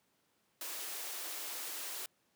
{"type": "high-pass noise", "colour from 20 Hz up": "white", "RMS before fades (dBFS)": -42, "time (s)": [0.61, 2.06], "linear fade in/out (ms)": 2, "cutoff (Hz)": 280, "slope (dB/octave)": 96, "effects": ["pink hiss -75 dBFS RMS until 2.35 s", "high-pass 150 Hz 12 dB/octave"]}